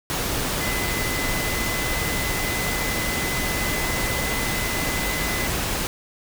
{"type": "tone in noise", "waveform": "sine", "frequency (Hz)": 2022, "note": "B6", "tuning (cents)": 40, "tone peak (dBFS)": -29, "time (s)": [0.61, 5.47], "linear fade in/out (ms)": 0, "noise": "pink", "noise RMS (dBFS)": -25, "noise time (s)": [0.1, 5.87], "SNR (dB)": -7, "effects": []}